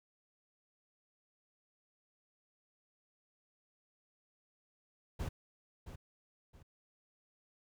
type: noise with echo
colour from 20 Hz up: brown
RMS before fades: -38 dBFS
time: 5.19-5.29 s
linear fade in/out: 10 ms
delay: 670 ms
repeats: 2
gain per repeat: -10 dB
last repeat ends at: 6.63 s
effects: none